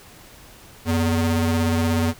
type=ring-modulated tone; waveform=45% pulse; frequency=166.6 Hz; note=E3; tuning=19 cents sharp; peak=-15 dBFS; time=0.85-2.14 s; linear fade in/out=50 ms; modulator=75 Hz; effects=pink hiss -46 dBFS RMS until 2.19 s